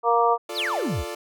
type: harmonic tone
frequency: 234.4 Hz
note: A#3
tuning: 10 cents sharp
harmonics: 2 / 3 / 4 / 5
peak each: -22 / -22 / -22 / -22 dBFS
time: 0.03-0.38 s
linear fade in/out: 50 ms
type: chord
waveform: sawtooth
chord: D minor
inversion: first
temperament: equal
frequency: 349.2 / 440 / 587.3 Hz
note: F4 / A4 / D5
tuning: 0 / 0 / 0 cents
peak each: -31 dBFS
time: 0.49-1.15 s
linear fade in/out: 5 ms
type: exponential sweep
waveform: triangle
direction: down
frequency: 5588 to 51 Hz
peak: -22 dBFS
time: 0.54-1.05 s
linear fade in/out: 50 ms
effects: none